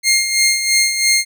15% pulse tone with tremolo, 2123 Hz, C7, 25 cents sharp, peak -4 dBFS, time 0.03-1.25 s, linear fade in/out 50 ms, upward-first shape sine, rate 3 Hz, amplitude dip 60%, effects none

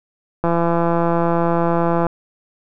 click train, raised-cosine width 1 ms, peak -5 dBFS, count 276, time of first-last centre 0.44-2.067 s, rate 169 Hz, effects none

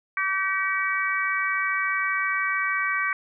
harmonic tone with a mistuned harmonic, 384.8 Hz, G4, 32 cents flat, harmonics 3 / 4 / 5 / 6, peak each -28 / -28 / -28 / -28 dBFS, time 0.17-3.13 s, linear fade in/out 2 ms, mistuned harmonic 6, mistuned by -23 cents, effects none

